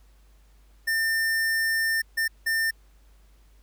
square tone bursts at uneven times, 1800 Hz, A6, 39 cents sharp, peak -23 dBFS, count 3, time 0.87-2.02 / 2.17-2.28 / 2.46-2.71 s, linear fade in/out 10 ms, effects added 50 Hz sine -53 dBFS peak until 3.62 s + pink hiss -65 dBFS RMS until 3.62 s

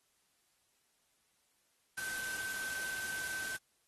sine tone in noise, 1541 Hz, G6, 30 cents flat, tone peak -39 dBFS, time 1.97-3.57 s, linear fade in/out 10 ms, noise white, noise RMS -43 dBFS, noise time 1.97-3.57 s, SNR +1 dB, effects white hiss -75 dBFS RMS until 3.87 s + AAC 32 kbps

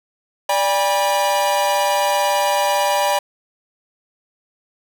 45% pulse tone cluster, 585 / 807 / 972 Hz, D5 / G#5 / B5, -7 / -50 / -28 cents, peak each -20 dBFS, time 0.49-3.19 s, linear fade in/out 5 ms, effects none

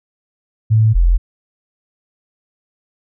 sine tone pair in turn, 110 / 43.09 Hz, A2 / F1, 0 / -22 cents, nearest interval octave + major third, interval 1622 cents, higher first, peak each -8 dBFS, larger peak neither, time 0.7-0.94 / 0.94-1.18 s, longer neither, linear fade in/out 20 ms, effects none

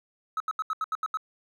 triangle tone bursts, 1285 Hz, E6, 45 cents flat, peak -23 dBFS, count 8, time 0.37-1.172 s, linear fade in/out 2 ms, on 32 ms, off 78 ms, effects tanh soft clip ceiling -21 dBFS

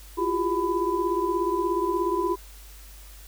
sine tone cluster, 341 / 357.8 / 397.8 / 999 Hz, F4 / F4 / G4 / B5, -41 / +42 / +25 / +20 cents, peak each -28 / -28 / -29 / -27 dBFS, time 0.17-2.36 s, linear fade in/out 20 ms, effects added 50 Hz sine -44 dBFS peak until 3.27 s + white hiss -50 dBFS RMS until 3.27 s

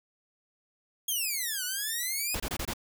5% pulse exponential two-way sweep, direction down then up, 3322 to 1448 to 2535 Hz, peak -20 dBFS, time 1.08-2.35 s, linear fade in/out 5 ms, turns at 1.64 s
pink noise bursts, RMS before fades -33 dBFS, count 5, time 2.34-2.736 s, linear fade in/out 5 ms, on 60 ms, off 24 ms
effects none

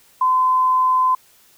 sine tone, 1024 Hz, C6, 38 cents flat, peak -13 dBFS, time 0.21-1.15 s, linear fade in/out 5 ms, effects white hiss -53 dBFS RMS until 1.57 s

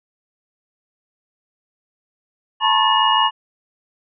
sine tone cluster, 877 / 963 / 1082 / 1752 / 2878 Hz, A5 / B5 / C#6 / A6 / F#7, -6 / -44 / -42 / -8 / -49 cents, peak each -19 / -20 / -18 / -26 / -18 dBFS, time 2.6-3.31 s, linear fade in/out 50 ms, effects none

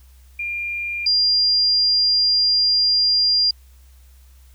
sine tone pair in turn, 2400 / 4800 Hz, D7 / D8, +37 / +37 cents, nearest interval octave, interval 1200 cents, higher second, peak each -23 / -14 dBFS, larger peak second, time 0.39-1.06 / 1.06-3.51 s, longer second, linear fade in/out 5 ms, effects added 64 Hz sine -45 dBFS peak until 4.54 s + white hiss -58 dBFS RMS until 4.54 s

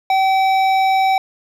sine tone with hard clipping, 767 Hz, G5, 38 cents flat, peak -14 dBFS, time 0.1-1.18 s, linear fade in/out 2 ms, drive 11 dB, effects none

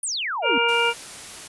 sine exponential sweep, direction down, 10000 to 235.5 Hz, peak -24 dBFS, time 0.03-0.58 s, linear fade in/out 2 ms
harmonic tone, 469.2 Hz, A#4, 11 cents sharp, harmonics 1 / 2 / 3 / 5 / 6, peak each -24 / -24 / -24 / -24 / -24 dBFS, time 0.42-0.94 s, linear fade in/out 50 ms
white noise, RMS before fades -38 dBFS, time 0.68-1.48 s, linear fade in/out 10 ms
effects resampled to 24000 Hz

